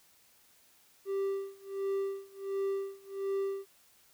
triangle tone with tremolo, 392 Hz, G4, in tune, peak -27 dBFS, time 1.05-3.66 s, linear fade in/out 50 ms, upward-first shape sine, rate 1.4 Hz, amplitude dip 95%, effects white hiss -64 dBFS RMS until 4.13 s

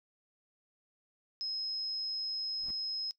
sine tone, 5130 Hz, E8, 48 cents flat, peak -34 dBFS, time 1.41-3.11 s, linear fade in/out 0 ms
brown noise with exponential growth, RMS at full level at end -42 dBFS, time 2.55-2.71 s, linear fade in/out 5 ms, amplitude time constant 33 ms
effects noise-tail reverb RT60 0.1 s tail -20 dB re dry

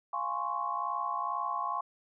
sine chord, Db major seventh, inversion first, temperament equal, 698.5 / 830.6 / 1046.5 / 1108.7 Hz, F5 / Ab5 / C6 / Db6, 0 / 0 / 0 / 0 cents, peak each -40 / -38 / -35 / -34 dBFS, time 0.13-1.81 s, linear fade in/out 5 ms, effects none

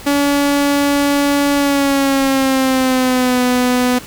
sawtooth tone with pitch glide, 284.6 to 249.2 Hz, C#4 to B3, +46 to +16 cents, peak -8 dBFS, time 0.06-3.99 s, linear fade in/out 10 ms, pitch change -230 cents, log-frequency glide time 1.56-3.41 s, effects pink hiss -34 dBFS RMS until 4.06 s

